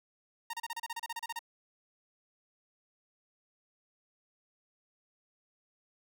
sawtooth tone bursts, 926 Hz, A#5, 12 cents flat, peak -32 dBFS, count 14, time 0.5-1.392 s, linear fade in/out 5 ms, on 34 ms, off 32 ms, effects none

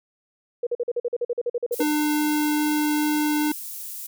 sine tone bursts, 480.9 Hz, B4, 46 cents flat, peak -21 dBFS, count 15, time 0.63-1.83 s, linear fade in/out 5 ms, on 38 ms, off 45 ms
pink high-pass noise, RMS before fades -35 dBFS, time 1.72-4.07 s, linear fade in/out 10 ms, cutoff 12000 Hz, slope 12 dB/octave
square tone, 300.4 Hz, D4, 39 cents sharp, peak -21 dBFS, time 1.8-3.52 s, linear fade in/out 5 ms
effects none

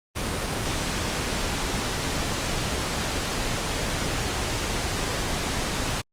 pink noise, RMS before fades -27 dBFS, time 0.15-6.02 s, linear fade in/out 20 ms, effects low-pass 9000 Hz 12 dB/octave + Opus 32 kbps

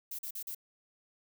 violet noise bursts, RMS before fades -40 dBFS, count 4, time 0.11-0.548 s, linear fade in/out 5 ms, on 78 ms, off 42 ms, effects none

